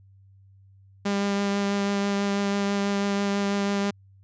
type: tone with vibrato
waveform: sawtooth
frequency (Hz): 200.4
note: G3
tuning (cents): +38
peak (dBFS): -19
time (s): 1.05-3.91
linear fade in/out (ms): 10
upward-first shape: triangle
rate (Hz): 6.1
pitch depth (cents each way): 13
effects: added 97 Hz sine -51 dBFS peak until 4.23 s + resampled to 16000 Hz